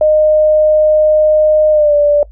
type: tone with pitch glide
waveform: sine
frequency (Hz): 614 to 585.9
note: D#5 to D5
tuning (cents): -23 to -4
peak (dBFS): -6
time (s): 0.01-2.23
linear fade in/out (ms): 2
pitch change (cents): -81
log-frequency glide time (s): 1.71-1.94
effects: noise-tail reverb RT60 0.1 s tail -21 dB re dry + added 52 Hz sine -33 dBFS peak until 2.31 s